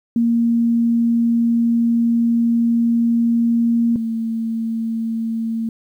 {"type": "tone pair in turn", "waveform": "sine", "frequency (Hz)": [233.1, 226.5], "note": ["A#3", "A#3"], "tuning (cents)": [0, -50], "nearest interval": "unison", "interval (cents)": 50, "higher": "first", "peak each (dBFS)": [-13, -19], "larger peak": "first", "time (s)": [[0.16, 3.96], [3.96, 5.69]], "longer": "first", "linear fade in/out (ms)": 2, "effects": ["9-bit"]}